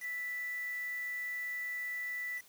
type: tone with quantisation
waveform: sine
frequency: 1975.5 Hz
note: B6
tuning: in tune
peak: -36 dBFS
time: 0-2.42 s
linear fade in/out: 50 ms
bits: 8
effects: white hiss -61 dBFS RMS until 2.48 s